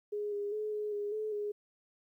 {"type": "tone with pitch steps", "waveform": "sine", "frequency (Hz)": [415.7, 408.2, 426.3, 421.3, 411.5, 430.6, 414.8], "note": ["G#4", "G#4", "G#4", "G#4", "G#4", "A4", "G#4"], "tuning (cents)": [2, -30, 45, 25, -16, -37, -2], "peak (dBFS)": -33, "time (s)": [0.12, 1.52], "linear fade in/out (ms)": 10, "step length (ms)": 200, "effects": ["12-bit"]}